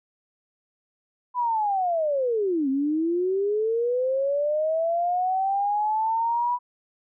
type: linear two-way sweep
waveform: sine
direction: down then up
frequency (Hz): 1004 to 262.9 to 985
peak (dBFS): -21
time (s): 1.34-6.59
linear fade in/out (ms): 50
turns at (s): 2.69
effects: none